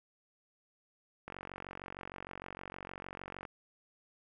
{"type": "click train", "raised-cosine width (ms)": 0.5, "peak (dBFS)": -28, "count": 102, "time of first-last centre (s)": [1.28, 3.452], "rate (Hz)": 46.5, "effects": []}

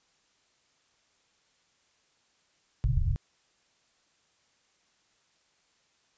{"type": "low-pass noise", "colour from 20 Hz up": "white", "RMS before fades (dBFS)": -26, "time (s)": [2.84, 3.16], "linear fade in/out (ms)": 0, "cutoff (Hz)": 140, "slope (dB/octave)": 96, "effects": ["white hiss -69 dBFS RMS until 6.17 s", "resampled to 16000 Hz"]}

